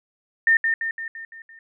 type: tone with echo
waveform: sine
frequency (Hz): 1815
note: A#6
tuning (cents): -47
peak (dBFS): -13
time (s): 0.47-0.57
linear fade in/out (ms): 2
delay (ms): 170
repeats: 6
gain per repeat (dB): -5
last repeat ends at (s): 1.59
effects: none